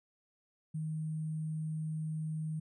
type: tone with sample-and-hold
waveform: sine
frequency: 156.8 Hz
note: D#3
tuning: 14 cents sharp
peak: -34 dBFS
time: 0.74-2.6 s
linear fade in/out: 10 ms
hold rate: 8820 Hz
effects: resampled to 22050 Hz